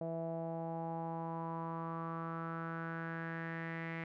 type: tone with low-pass filter sweep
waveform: sawtooth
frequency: 164.81 Hz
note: E3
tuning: in tune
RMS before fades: -41 dBFS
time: 0.01-4.04 s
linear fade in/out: 2 ms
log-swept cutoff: 630 to 2100 Hz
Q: 5.4
effects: none